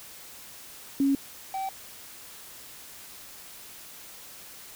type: tone pair in turn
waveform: sine / triangle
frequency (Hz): 275.8 / 771.1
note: C#4 / G5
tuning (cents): -9 / -29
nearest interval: octave + tritone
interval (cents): 1780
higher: second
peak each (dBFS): -20 / -27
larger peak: first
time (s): 1-1.15 / 1.54-1.69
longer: neither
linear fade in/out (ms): 2
effects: white hiss -46 dBFS RMS until 4.75 s